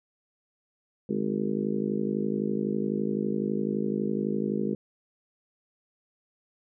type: harmonic tone with a mistuned harmonic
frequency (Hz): 51.91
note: G#1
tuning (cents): 0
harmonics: 3 / 4 / 5 / 6 / 7 / 8 / 9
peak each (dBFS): -38 / -29 / -34 / -37 / -33 / -34 / -37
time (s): 1.09-4.75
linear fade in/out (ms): 5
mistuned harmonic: 3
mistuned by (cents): -75
effects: none